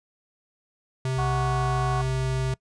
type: tone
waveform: square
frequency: 130.6 Hz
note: C3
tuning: 3 cents flat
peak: -25 dBFS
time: 1.05-2.54 s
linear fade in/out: 2 ms
type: tone with pitch glide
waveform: sine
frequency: 61.74 to 57.61 Hz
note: B1 to A#1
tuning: 0 to -20 cents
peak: -31 dBFS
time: 1.17-2.53 s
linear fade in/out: 5 ms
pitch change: -120 cents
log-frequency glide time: 1.45-1.52 s
type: harmonic tone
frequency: 370 Hz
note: F#4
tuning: in tune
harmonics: 2 / 3 / 4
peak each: -29 / -30 / -40 dBFS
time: 1.18-2.02 s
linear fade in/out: 10 ms
effects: noise-tail reverb RT60 0.1 s tail -22 dB re dry + resampled to 22050 Hz